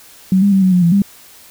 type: tone with pitch steps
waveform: sine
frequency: 188.4 / 201.3 / 193.1 / 186.5 / 179.8 / 170 / 199.4 Hz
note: F#3 / G3 / G3 / F#3 / F#3 / F3 / G3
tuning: +32 / +46 / -26 / +14 / -49 / -46 / +30 cents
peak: -8 dBFS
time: 0.32-1.02 s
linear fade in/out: 2 ms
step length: 100 ms
effects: white hiss -42 dBFS RMS until 1.5 s